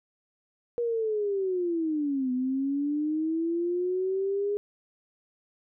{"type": "linear two-way sweep", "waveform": "sine", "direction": "down then up", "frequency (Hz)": [480.3, 250, 413.2], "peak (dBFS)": -25, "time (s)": [0.78, 4.57], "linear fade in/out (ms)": 0, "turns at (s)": 2.32, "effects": []}